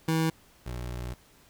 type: tone pair in turn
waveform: 25% pulse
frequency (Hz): 161.2 / 60.84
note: E3 / B1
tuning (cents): -38 / -25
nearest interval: octave + perfect fourth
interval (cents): 1687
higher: first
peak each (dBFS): -20 / -30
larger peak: first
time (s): 0.08-0.3 / 0.66-1.14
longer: second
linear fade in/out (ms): 5
effects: pink hiss -59 dBFS RMS until 1.49 s